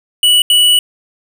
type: tone bursts at uneven times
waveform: square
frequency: 2947 Hz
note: F#7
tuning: 8 cents flat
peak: -7 dBFS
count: 2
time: 0.23-0.42 / 0.5-0.79 s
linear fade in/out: 2 ms
effects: 7-bit